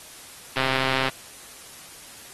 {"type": "click train", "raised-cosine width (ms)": 0.3, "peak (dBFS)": -8, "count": 69, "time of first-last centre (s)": [0.57, 1.085], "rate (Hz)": 132, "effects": ["white hiss -44 dBFS RMS until 2.33 s", "AAC 32 kbps"]}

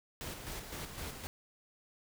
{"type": "noise with tremolo", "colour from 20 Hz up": "pink", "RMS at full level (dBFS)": -42, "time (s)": [0.21, 1.27], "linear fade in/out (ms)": 0, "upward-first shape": "square", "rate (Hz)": 3.9, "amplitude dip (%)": 45, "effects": []}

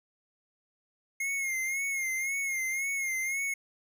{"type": "tone with vibrato", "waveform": "square", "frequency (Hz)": 2144, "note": "C7", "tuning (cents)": 42, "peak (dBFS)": -30, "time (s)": [1.2, 3.54], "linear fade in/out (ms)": 5, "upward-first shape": "sine", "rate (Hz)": 1.9, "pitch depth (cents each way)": 60, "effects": []}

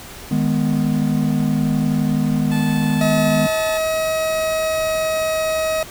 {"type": "chord", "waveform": "triangle", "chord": "G# minor", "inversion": "second", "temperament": "equal", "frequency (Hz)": [155.56, 207.7, 246.9], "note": ["D#3", "G#3", "B3"], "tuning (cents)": [0, 0, 0], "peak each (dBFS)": -18, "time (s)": [0.31, 3.47], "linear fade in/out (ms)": 5}
{"type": "tone", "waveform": "15% pulse", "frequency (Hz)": 872, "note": "A5", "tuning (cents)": -16, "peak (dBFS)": -21, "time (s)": [2.51, 3.78], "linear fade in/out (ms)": 10}
{"type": "tone with pitch glide", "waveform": "40% pulse", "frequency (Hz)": [638, 634.3], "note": ["D#5", "D#5"], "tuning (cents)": [43, 33], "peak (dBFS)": -17, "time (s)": [3.01, 5.83], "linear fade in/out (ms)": 2, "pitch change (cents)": -10, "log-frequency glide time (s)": [3.15, 5.35]}
{"effects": ["pink hiss -36 dBFS RMS until 5.9 s"]}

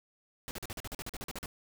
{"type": "noise bursts", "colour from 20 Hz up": "pink", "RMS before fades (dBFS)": -40, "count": 14, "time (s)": [0.48, 1.459], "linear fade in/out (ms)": 0, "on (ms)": 30, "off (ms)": 43, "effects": []}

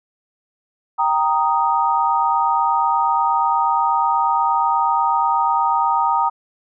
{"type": "chord", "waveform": "sine", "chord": "Eb major", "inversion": "first", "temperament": "equal", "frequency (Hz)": [784, 932.3, 1244.5], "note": ["G5", "Bb5", "Eb6"], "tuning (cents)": [0, 0, 0], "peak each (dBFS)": [-21, -17, -20], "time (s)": [0.98, 6.3], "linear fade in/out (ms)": 20, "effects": []}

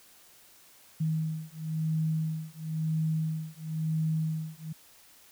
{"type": "beating tone pair", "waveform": "sine", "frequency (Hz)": [157.9, 158.88], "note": ["D#3", "D#3"], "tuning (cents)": [26, 37], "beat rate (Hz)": 0.98, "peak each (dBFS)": -31, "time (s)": [1, 4.73], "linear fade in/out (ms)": 10, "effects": ["white hiss -57 dBFS RMS until 5.31 s"]}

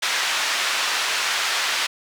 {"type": "band-pass noise", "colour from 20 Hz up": "pink", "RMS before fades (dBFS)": -23, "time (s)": [0.02, 1.87], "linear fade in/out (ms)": 10, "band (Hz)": [1300, 5600], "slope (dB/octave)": 12, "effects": []}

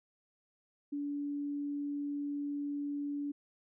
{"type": "tone", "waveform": "sine", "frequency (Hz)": 287.6, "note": "D4", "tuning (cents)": -36, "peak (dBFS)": -34, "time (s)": [0.92, 3.32], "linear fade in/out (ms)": 10, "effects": []}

